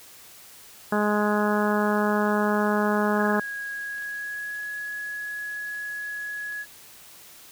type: harmonic tone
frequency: 208.9 Hz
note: G#3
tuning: 10 cents sharp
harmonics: 1 / 2 / 3 / 4 / 5 / 6 / 7 / 8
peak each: -24 / -27 / -29 / -30 / -31 / -32 / -32 / -33 dBFS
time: 0.92-3.4 s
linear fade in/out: 5 ms
type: tone with pitch glide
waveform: sine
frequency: 1650 to 1680.8 Hz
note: G#6 to G#6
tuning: -12 to +20 cents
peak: -30 dBFS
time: 3.15-6.66 s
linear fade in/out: 50 ms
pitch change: +32 cents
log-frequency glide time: 3.69-4.67 s
type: clicks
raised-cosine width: 0.2 ms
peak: -32 dBFS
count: 5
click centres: 3.981 / 4.023 / 4.632 / 5.748 / 6.524 s
effects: white hiss -48 dBFS RMS until 7.51 s

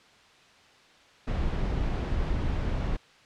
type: noise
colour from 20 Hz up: brown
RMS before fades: -28 dBFS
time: 1.27-2.97 s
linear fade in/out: 10 ms
effects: white hiss -56 dBFS RMS until 3.25 s + low-pass 4000 Hz 12 dB/octave

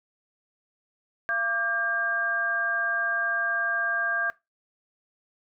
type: tone cluster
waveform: sine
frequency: 683 / 1173 / 1604 Hz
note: F5 / D6 / G6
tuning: -39 / -2 / +39 cents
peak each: -34 / -33 / -25 dBFS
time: 1.29-4.3 s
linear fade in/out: 0 ms
effects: noise-tail reverb RT60 0.2 s tail -18 dB re dry

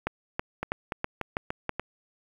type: two click trains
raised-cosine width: 0.5 ms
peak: -12 / -15 dBFS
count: 6 / 5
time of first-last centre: 0.07-1.693 / 0.63-1.796 s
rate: 3.08 / 3.43 Hz
effects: 8-bit

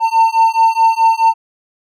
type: beating tone pair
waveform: triangle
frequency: 900 / 904.7 Hz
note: A5 / A5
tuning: +39 / +48 cents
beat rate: 4.7 Hz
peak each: -10 dBFS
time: 0-1.34 s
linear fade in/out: 50 ms
effects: none

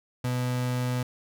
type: tone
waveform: 35% pulse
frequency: 124.8 Hz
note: B2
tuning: 19 cents sharp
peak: -24 dBFS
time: 0.24-1.03 s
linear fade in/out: 5 ms
effects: none

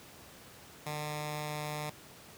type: tone with notch filter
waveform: 10% pulse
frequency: 150.2 Hz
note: D3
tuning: 39 cents sharp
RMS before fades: -38 dBFS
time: 0.86-1.9 s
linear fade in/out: 5 ms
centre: 350 Hz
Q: 0.97
effects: pink hiss -53 dBFS RMS until 2.37 s + high-pass 80 Hz 12 dB/octave

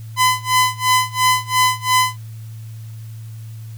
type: tone with tremolo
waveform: sawtooth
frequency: 1012 Hz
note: B5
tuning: 42 cents sharp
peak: -7 dBFS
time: 0.16-2.17 s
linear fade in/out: 50 ms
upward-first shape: sine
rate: 2.9 Hz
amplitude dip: 95%
effects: added 111 Hz sine -30 dBFS peak until 3.77 s + white hiss -50 dBFS RMS until 3.77 s

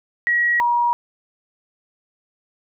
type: tone pair in turn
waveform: sine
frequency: 1910 / 955 Hz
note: A#6 / A#5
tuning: +42 / +42 cents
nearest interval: octave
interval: 1200 cents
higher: first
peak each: -15 dBFS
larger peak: neither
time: 0.27-0.6 / 0.6-0.93 s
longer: neither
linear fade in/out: 0 ms
effects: none

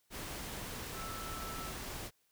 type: tone in noise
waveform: sine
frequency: 1320 Hz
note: E6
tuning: 2 cents sharp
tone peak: -45 dBFS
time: 0.93-1.73 s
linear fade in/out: 50 ms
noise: pink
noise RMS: -43 dBFS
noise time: 0.1-2.11 s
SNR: -5 dB
effects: white hiss -75 dBFS RMS until 2.31 s

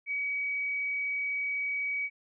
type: tone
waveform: sine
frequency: 2268 Hz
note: C#7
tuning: 39 cents sharp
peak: -29 dBFS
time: 0.06-2.1 s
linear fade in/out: 50 ms
effects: none

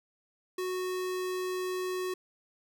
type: tone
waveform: square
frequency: 368.3 Hz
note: F#4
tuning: 8 cents flat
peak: -32 dBFS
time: 0.58-2.14 s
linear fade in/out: 5 ms
effects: none

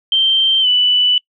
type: tone with pitch glide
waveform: sine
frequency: 3136 to 2977 Hz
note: G7 to F#7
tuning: 0 to +10 cents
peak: -10 dBFS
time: 0.12-1.18 s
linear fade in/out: 2 ms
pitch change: -90 cents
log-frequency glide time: 0.61-0.67 s
effects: noise-tail reverb RT60 0.1 s tail -26 dB re dry

